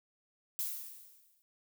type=noise with exponential decay; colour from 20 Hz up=violet; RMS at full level=-34 dBFS; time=0.59-1.42 s; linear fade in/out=0 ms; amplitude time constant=180 ms; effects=none